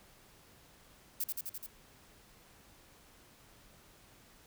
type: noise with echo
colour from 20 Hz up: violet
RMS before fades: -34 dBFS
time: 1.2-1.24 s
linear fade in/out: 5 ms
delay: 85 ms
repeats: 5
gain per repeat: -2 dB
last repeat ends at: 1.665 s
effects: pink hiss -61 dBFS RMS until 4.46 s